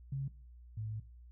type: tone pair in turn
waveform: sine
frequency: 136.7 / 108.5 Hz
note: C#3 / A2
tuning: -24 / -24 cents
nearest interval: major third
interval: 400 cents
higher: first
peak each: -34 / -37 dBFS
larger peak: first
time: 0.12-0.28 / 0.77-1 s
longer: second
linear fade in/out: 5 ms
effects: noise-tail reverb RT60 0.4 s tail -18 dB re dry + added 60 Hz sine -52 dBFS peak until 1.31 s